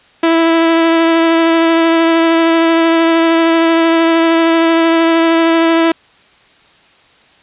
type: tone with vibrato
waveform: sawtooth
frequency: 329.6 Hz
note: E4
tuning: in tune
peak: -4 dBFS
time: 0.23-5.92 s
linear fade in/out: 5 ms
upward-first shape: triangle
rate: 13 Hz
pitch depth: 15 cents each way
effects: white hiss -47 dBFS RMS until 7.42 s + resampled to 8000 Hz